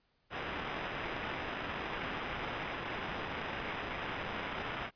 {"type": "noise with sample-and-hold", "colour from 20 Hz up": "white", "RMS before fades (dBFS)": -39, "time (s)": [0.3, 4.91], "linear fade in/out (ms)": 50, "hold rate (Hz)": 4410, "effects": ["pink hiss -75 dBFS RMS until 4.95 s", "resampled to 11025 Hz"]}